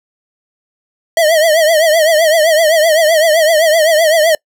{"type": "tone with vibrato", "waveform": "square", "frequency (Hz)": 637, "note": "D#5", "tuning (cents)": 41, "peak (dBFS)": -8, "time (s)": [1.17, 4.35], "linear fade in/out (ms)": 2, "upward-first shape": "triangle", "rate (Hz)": 7.8, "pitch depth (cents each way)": 120, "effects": ["noise-tail reverb RT60 0.1 s tail -26 dB re dry"]}